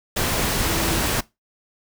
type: tone in noise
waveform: sine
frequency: 329.6 Hz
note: E4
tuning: in tune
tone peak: -29 dBFS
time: 0.66-1.01 s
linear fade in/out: 10 ms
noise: pink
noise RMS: -22 dBFS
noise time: 0.16-1.21 s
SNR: -10 dB
effects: noise-tail reverb RT60 0.2 s tail -20 dB re dry